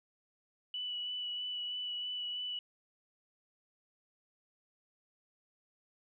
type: tone with vibrato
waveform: sine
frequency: 2960 Hz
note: F#7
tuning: in tune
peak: -36 dBFS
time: 0.74-2.59 s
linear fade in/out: 2 ms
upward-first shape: sine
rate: 3.1 Hz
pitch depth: 14 cents each way
effects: none